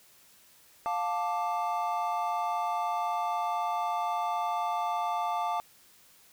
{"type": "chord", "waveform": "triangle", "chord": "D minor", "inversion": "first", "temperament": "just", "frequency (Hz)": [704.8, 881, 1174.7], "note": ["F5", "A5", "D6"], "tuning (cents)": [16, 2, 0], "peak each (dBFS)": [-30, -30, -32], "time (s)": [0.86, 5.6], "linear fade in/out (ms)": 0, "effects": ["white hiss -59 dBFS RMS until 6.32 s"]}